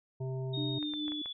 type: harmonic tone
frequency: 130.81 Hz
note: C3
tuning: in tune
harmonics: 1 / 3 / 5 / 7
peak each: -34 / -41 / -48 / -54 dBFS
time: 0.2-0.79 s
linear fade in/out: 10 ms
type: tone with pitch glide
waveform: sine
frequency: 3722 to 3433 Hz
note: A#7 to A7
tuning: -3 to -43 cents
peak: -37 dBFS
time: 0.53-1.33 s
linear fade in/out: 10 ms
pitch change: -140 cents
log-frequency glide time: 0.76-1.1 s
type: tone with tremolo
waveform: sine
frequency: 299.7 Hz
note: D4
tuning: 35 cents sharp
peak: -33 dBFS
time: 0.57-1.22 s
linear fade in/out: 5 ms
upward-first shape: triangle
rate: 4.6 Hz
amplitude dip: 45%
type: clicks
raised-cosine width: 0.5 ms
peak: -32 dBFS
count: 5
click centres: 0.828 / 0.937 / 1.081 / 1.12 / 1.259 s
effects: none